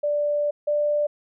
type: tone pair in turn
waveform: sine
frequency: 587.3 / 590.7 Hz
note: D5 / D5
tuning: 0 / +10 cents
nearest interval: unison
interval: 10 cents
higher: second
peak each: -20 / -19 dBFS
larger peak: second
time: 0.03-0.51 / 0.67-1.07 s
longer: first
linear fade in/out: 10 ms
effects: none